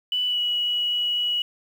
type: tone with pitch glide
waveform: sine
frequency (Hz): 2975 to 2926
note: F#7 to F#7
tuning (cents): +9 to -20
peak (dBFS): -21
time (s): 0.12-1.42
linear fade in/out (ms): 2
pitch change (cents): -29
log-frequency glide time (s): 0.26-0.4
effects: 8-bit